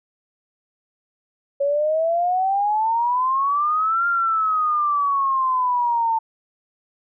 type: exponential two-way sweep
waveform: sine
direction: up then down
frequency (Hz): 554.4 to 1400 to 893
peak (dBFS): -17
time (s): 1.6-6.19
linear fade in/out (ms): 10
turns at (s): 4.07
effects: none